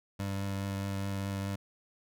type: tone with vibrato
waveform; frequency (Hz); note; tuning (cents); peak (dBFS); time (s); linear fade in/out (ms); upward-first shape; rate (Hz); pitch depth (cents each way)
25% pulse; 98.4; G2; +7; -29; 0.19-1.56; 10; triangle; 4.8; 13
effects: none